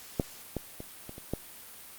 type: clicks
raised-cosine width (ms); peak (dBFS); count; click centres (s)
2; -12 / -18 / -26 / -28 / -30 / -16; 6; 0.198 / 0.567 / 0.804 / 1.094 / 1.181 / 1.336
effects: white hiss -48 dBFS RMS until 1.98 s + Opus 48 kbps